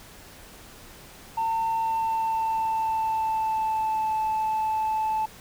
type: tone with pitch glide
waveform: sine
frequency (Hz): 900 to 872.9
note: A5 to A5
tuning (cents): +39 to -14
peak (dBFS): -21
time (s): 1.37-5.26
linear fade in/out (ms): 10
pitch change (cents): -53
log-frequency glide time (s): 1.8-4.13
effects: tanh soft clip ceiling -21 dBFS + pink hiss -47 dBFS RMS until 5.4 s